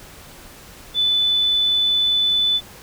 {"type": "tone", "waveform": "sine", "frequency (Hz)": 3495, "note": "A7", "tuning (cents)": -12, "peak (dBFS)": -15, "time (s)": [0.94, 2.61], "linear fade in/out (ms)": 50, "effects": ["pink hiss -42 dBFS RMS until 2.82 s"]}